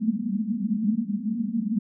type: band-pass noise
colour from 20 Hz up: pink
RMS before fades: -26 dBFS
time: 0-1.79 s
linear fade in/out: 10 ms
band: 200 to 230 Hz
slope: 96 dB/octave
effects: none